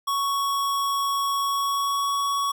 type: tone with pitch glide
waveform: square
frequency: 1113 to 1120.7 Hz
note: C#6 to C#6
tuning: +7 to +19 cents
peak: -23 dBFS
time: 0.07-2.52 s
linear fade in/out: 10 ms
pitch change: +12 cents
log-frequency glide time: 1.41-2.12 s
effects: none